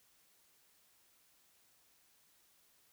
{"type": "silence", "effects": ["white hiss -70 dBFS RMS until 2.92 s"]}